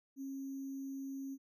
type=tone with sample-and-hold; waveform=sine; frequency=271.7 Hz; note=C#4; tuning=35 cents flat; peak=-40 dBFS; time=0.16-1.38 s; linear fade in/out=50 ms; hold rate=6300 Hz; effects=none